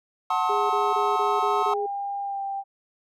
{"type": "chord", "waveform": "triangle", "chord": "F# diminished seventh", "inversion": "none", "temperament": "just", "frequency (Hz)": [740, 888, 1065.6, 1278.7], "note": ["F#5", "A5", "C6", "Eb6"], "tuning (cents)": [0, 16, 31, 47], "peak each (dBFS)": -25, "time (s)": [0.3, 1.74], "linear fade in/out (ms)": 5}
{"type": "tone bursts", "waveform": "sine", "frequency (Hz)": 412.2, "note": "G#4", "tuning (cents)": -13, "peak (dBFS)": -26, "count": 6, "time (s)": [0.49, 1.865], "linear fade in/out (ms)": 10, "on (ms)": 210, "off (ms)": 23}
{"type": "tone with pitch glide", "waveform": "sine", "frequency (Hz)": [801, 788.6], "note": ["G5", "G5"], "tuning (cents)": [37, 10], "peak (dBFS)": -27, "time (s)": [1.69, 2.64], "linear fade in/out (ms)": 50, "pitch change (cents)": -27, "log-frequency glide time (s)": [2.22, 2.42]}
{"effects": []}